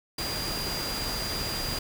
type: tone in noise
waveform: sine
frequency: 4800 Hz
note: D8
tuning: 37 cents sharp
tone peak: -33 dBFS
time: 0.18-1.79 s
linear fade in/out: 5 ms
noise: pink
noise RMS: -33 dBFS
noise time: 0.18-1.79 s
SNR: -3 dB
effects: none